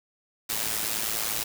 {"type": "noise with amplitude modulation", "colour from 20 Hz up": "white", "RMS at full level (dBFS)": -26, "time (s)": [0.49, 1.44], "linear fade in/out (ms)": 10, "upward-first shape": "sine", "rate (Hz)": 109, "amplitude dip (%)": 70, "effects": []}